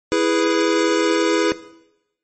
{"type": "chord", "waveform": "square", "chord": "E major", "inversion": "none", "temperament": "equal", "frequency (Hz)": [329.6, 415.3, 493.9], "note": ["E4", "G#4", "B4"], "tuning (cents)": [0, 0, 0], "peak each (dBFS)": [-20, -21, -21], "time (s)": [0.12, 1.52], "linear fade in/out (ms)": 0, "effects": ["noise-tail reverb RT60 0.9 s tail -17 dB re dry", "MP3 32 kbps"]}